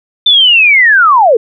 sine linear sweep, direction down, 3581 to 415.3 Hz, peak -3 dBFS, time 0.26-1.37 s, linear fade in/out 5 ms, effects none

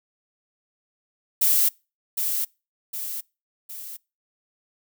violet noise with echo, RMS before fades -19 dBFS, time 1.41-1.69 s, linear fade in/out 10 ms, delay 760 ms, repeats 3, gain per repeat -6 dB, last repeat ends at 3.97 s, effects noise-tail reverb RT60 0.3 s tail -26 dB re dry

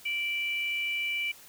sine tone pair together, 2336 / 2945 Hz, D7 / F#7, -10 / -9 cents, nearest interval major third, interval 401 cents, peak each -29 / -35 dBFS, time 0.05-1.32 s, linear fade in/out 10 ms, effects white hiss -52 dBFS RMS until 1.48 s

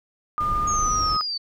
sine tone with pitch glide, 1211 to 1251.5 Hz, D#6 to D#6, -47 to +10 cents, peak -21 dBFS, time 0.38-1.21 s, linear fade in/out 0 ms, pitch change +57 cents, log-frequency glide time 0.6-0.98 s
brown noise, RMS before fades -30 dBFS, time 0.4-1.17 s, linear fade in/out 5 ms
sine linear sweep, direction down, 6630 to 4489 Hz, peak -25 dBFS, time 0.67-1.38 s, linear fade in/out 10 ms
effects none

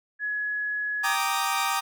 sine tone, 1687 Hz, G#6, 27 cents sharp, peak -26 dBFS, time 0.19-1.17 s, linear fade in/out 50 ms
sawtooth chord, Eb major seventh, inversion first, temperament equal, 784 / 932.3 / 1174.7 / 1244.5 Hz, G5 / Bb5 / D6 / Eb6, 0 / 0 / 0 / 0 cents, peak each -26 dBFS, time 1.03-1.81 s, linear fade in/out 20 ms
effects none

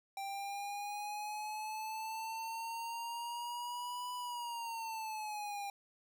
square linear two-way sweep, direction up then down, 784 to 990 to 798 Hz, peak -40 dBFS, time 0.17-5.7 s, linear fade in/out 2 ms, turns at 4.14 s, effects none

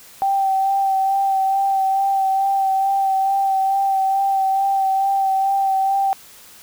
sine tone with vibrato, 778 Hz, G5, 13 cents flat, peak -15 dBFS, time 0.22-6.13 s, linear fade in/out 0 ms, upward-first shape sine, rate 2.3 Hz, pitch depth 20 cents each way, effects white hiss -44 dBFS RMS until 6.62 s

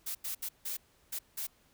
blue noise bursts at uneven times, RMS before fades -37 dBFS, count 6, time 0.06-0.15 / 0.24-0.35 / 0.42-0.49 / 0.65-0.77 / 1.12-1.19 / 1.37-1.47 s, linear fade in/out 10 ms, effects pink hiss -67 dBFS RMS until 1.73 s

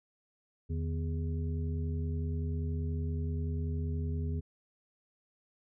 harmonic tone with a mistuned harmonic, 82.41 Hz, E2, in tune, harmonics 1 / 2 / 3 / 5, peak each -32 / -38 / -42 / -46 dBFS, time 0.69-4.41 s, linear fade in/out 20 ms, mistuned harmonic 2, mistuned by -130 cents, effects none

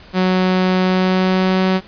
sawtooth tone with pitch glide, 185 to 187.69 Hz, F#3 to F#3, 0 to +25 cents, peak -9 dBFS, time 0.13-1.81 s, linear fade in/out 50 ms, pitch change +25 cents, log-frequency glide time 0.81-1.7 s, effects pink hiss -42 dBFS RMS until 1.87 s + resampled to 11025 Hz

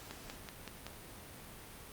click train, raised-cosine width 0.2 ms, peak -26 dBFS, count 5, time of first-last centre 0.11-0.866 s, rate 5.29 Hz, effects pink hiss -51 dBFS RMS until 1.92 s + Opus 48 kbps

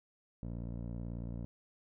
15% pulse tone with low-pass filter, 58.27 Hz, A#1, in tune, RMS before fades -41 dBFS, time 0.43-1.45 s, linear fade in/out 0 ms, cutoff 420 Hz, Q 0.78, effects none

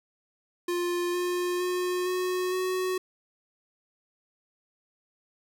square tone with pitch steps, 351.2 / 355.9 / 360.7 / 365.5 / 370.4 Hz, F4 / F4 / F#4 / F#4 / F#4, +10 / +33 / -44 / -21 / +2 cents, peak -27 dBFS, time 0.68-2.98 s, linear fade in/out 5 ms, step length 460 ms, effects 11-bit

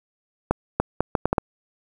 accelerating click train, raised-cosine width 1 ms, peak -4 dBFS, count 7, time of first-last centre 0.51-1.382 s, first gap 290 ms, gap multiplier 0.71, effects 7-bit

